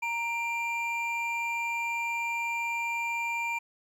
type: tone pair together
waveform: triangle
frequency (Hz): 932.3 / 2374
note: A#5 / D7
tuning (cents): 0 / +18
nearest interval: octave + major third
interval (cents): 1618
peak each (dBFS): -31 / -29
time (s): 0.02-3.59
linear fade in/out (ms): 10
effects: 11-bit